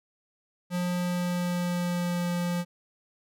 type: tone with pitch glide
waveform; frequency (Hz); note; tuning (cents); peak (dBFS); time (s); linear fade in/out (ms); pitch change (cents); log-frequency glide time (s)
square; 177.9 to 175.05; F3 to F3; +32 to +4; -27; 0.7-2.65; 50; -28; 0.95-2.34
effects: none